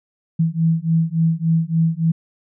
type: beating tone pair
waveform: sine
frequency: 161.9 / 165.4 Hz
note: E3 / E3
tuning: -31 / +6 cents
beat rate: 3.5 Hz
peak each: -18 dBFS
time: 0.39-2.12 s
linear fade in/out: 10 ms
effects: none